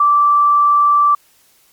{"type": "tone", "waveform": "sine", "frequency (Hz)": 1167, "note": "D6", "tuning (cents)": -11, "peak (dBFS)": -8, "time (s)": [0, 1.15], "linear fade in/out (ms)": 5, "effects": ["white hiss -53 dBFS RMS until 1.72 s", "MP3 96 kbps"]}